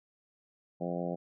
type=harmonic tone; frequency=87.31 Hz; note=F2; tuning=in tune; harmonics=2 / 3 / 4 / 5 / 6 / 7 / 8 / 9; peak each=-36 / -41 / -41 / -43 / -39 / -40 / -43 / -46 dBFS; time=0.8-1.16 s; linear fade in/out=20 ms; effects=none

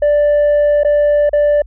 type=tone with dropouts; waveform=sine; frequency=587.3 Hz; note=D5; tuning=in tune; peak=-6 dBFS; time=0.02-1.62 s; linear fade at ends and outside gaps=5 ms; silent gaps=0.834-0.847 / 1.294-1.331 s; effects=tanh soft clip ceiling -8 dBFS + added 50 Hz sine -33 dBFS peak until 1.66 s

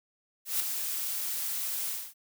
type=noise with ADSR envelope; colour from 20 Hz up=blue; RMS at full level=-27 dBFS; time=0.45-2.14 s; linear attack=150 ms; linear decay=5 ms; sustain=-6 dB; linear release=250 ms; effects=none

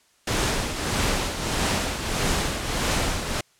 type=noise with tremolo; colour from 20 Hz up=pink; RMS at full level=-22 dBFS; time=0.27-3.41 s; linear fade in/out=5 ms; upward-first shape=triangle; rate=1.6 Hz; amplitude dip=60%; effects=white hiss -61 dBFS RMS until 3.59 s + low-pass 9000 Hz 12 dB/octave

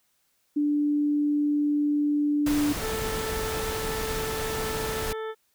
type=tone; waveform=sine; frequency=293.7 Hz; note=D4; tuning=in tune; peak=-21 dBFS; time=0.56-2.73 s; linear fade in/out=10 ms
type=noise; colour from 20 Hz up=pink; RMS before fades=-32 dBFS; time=2.46-5.13 s; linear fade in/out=5 ms
type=harmonic tone; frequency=440 Hz; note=A4; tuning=in tune; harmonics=1 / 2 / 3 / 4 / 5 / 7 / 8; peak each=-31 / -41 / -40 / -43 / -52 / -55 / -51 dBFS; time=2.8-5.35 s; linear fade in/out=50 ms
effects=white hiss -70 dBFS RMS until 5.54 s

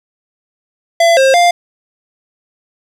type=tone with pitch steps; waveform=square; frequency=675 / 533 / 699 Hz; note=E5 / C5 / F5; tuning=+41 / +32 / +1 cents; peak=-7 dBFS; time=1-1.51 s; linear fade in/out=5 ms; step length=170 ms; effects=low-pass 8000 Hz 12 dB/octave + 7-bit

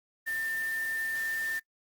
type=tone in noise; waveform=sine; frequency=1794 Hz; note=A6; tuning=33 cents sharp; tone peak=-30 dBFS; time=0.26-1.6 s; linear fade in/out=20 ms; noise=white; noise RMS=-44 dBFS; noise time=0.26-1.6 s; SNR=+11 dB; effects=noise-tail reverb RT60 0.1 s tail -22 dB re dry + Opus 32 kbps

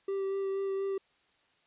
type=tone with vibrato; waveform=triangle; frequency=390 Hz; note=G4; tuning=9 cents flat; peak=-28 dBFS; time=0.08-0.98 s; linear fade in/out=5 ms; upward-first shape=sine; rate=4.2 Hz; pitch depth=12 cents each way; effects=white hiss -69 dBFS RMS until 1.66 s + resampled to 8000 Hz

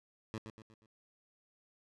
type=tone with echo; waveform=15% pulse; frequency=110 Hz; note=A2; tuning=in tune; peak=-32 dBFS; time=0.34-0.38 s; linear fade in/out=0 ms; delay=120 ms; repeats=4; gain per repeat=-7 dB; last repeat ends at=0.86 s; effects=low-pass 7000 Hz 12 dB/octave

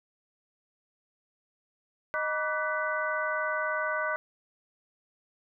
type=tone cluster; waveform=sine; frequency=619 / 962 / 1163 / 1496 / 1984 Hz; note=D#5 / B5 / D6 / F#6 / B6; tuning=-9 / -46 / -17 / +19 / +7 cents; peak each=-33 / -38 / -34 / -31 / -38 dBFS; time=2.14-4.16 s; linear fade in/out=0 ms; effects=none

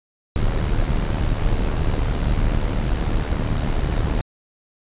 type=noise with amplitude modulation; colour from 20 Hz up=brown; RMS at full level=-17 dBFS; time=0.36-4.21 s; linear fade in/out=0 ms; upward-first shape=sine; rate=75.5 Hz; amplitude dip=65%; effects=resampled to 8000 Hz

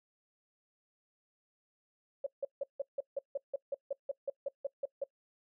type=tone bursts; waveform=sine; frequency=555 Hz; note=C#5; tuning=2 cents sharp; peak=-31 dBFS; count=16; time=2.24-5.04 s; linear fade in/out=5 ms; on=25 ms; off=160 ms; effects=noise-tail reverb RT60 0.1 s tail -22 dB re dry

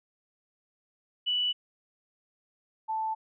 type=tone pair in turn; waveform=sine; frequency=2960 / 880 Hz; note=F#7 / A5; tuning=0 / 0 cents; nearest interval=octave + major sixth; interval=2100 cents; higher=first; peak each=-25 / -28 dBFS; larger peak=first; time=1.26-1.53 / 2.88-3.15 s; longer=neither; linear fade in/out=20 ms; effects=none

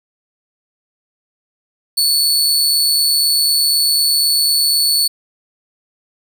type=tone with amplitude modulation; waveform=sawtooth; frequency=4442 Hz; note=C#8; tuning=3 cents sharp; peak=-7 dBFS; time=1.97-5.08 s; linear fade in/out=10 ms; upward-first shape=sine; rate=148 Hz; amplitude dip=45%; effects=none

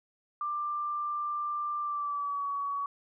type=tone with pitch glide; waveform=sine; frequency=1185 to 1129.5 Hz; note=D6 to C#6; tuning=+15 to +32 cents; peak=-30 dBFS; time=0.41-2.86 s; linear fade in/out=2 ms; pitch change=-83 cents; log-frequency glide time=1.8-2.46 s; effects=none

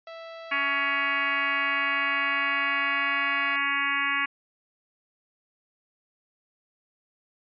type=tone with pitch glide; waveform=sawtooth; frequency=659.3 to 681 Hz; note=E5 to F5; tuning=0 to -44 cents; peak=-35 dBFS; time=0.07-3.56 s; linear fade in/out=2 ms; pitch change=+56 cents; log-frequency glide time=1.53-3.2 s
type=harmonic tone; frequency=280 Hz; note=C#4; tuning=18 cents sharp; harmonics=1 / 3 / 4 / 5 / 6 / 7 / 8 / 9 / 10; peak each=-41 / -42 / -30 / -36 / -30 / -30 / -30 / -34 / -35 dBFS; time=0.51-4.26 s; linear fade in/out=10 ms
effects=resampled to 11025 Hz

